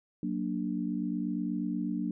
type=chord; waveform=sine; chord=Gb augmented; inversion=none; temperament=equal; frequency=185 / 233.1 / 293.7 Hz; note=Gb3 / Bb3 / D4; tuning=0 / 0 / 0 cents; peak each=-34 dBFS; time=0.23-2.11 s; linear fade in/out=2 ms; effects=none